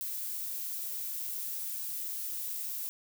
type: noise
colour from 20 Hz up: violet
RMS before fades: -37 dBFS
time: 0.01-2.89 s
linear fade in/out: 0 ms
effects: none